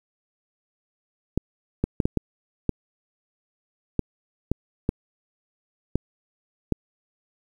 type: clicks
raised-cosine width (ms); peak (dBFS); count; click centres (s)
3; -8; 11; 1.376 / 1.84 / 2.002 / 2.055 / 2.173 / 2.693 / 3.993 / 4.516 / 4.891 / 5.956 / 6.723
effects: 8-bit